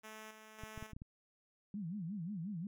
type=tone with tremolo; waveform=5% pulse; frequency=217.3 Hz; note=A3; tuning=21 cents flat; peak=-38 dBFS; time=0.03-0.93 s; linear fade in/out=20 ms; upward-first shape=square; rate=1.8 Hz; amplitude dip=50%
type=clicks; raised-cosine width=5 ms; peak=-35 dBFS; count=6; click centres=0.636 / 0.777 / 0.826 / 0.933 / 0.965 / 1.019 s
type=tone with vibrato; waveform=sine; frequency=185 Hz; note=F#3; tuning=in tune; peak=-39 dBFS; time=1.74-2.67 s; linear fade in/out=2 ms; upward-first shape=sine; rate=5.6 Hz; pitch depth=250 cents each way
effects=none